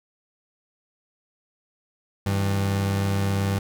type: tone pair together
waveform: 30% pulse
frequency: 98.59 / 161.7 Hz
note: G2 / E3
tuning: +10 / -33 cents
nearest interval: major sixth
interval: 857 cents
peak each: -19 / -31 dBFS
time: 2.26-3.59 s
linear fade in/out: 5 ms
effects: none